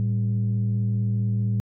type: tone pair together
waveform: sine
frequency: 111.45 / 196 Hz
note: A2 / G3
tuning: +23 / 0 cents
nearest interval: minor seventh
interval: 977 cents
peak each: -20 / -27 dBFS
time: 0-1.6 s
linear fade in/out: 0 ms
effects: tanh soft clip ceiling -16 dBFS